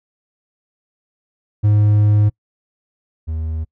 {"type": "tone pair in turn", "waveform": "triangle", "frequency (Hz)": [104.7, 79.53], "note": ["G#2", "D#2"], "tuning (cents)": [15, 38], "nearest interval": "perfect fourth", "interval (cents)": 477, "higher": "first", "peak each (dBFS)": [-8, -18], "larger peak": "first", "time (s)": [[1.63, 2.3], [3.27, 3.65]], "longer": "first", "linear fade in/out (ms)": 20, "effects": ["noise-tail reverb RT60 0.1 s tail -26 dB re dry"]}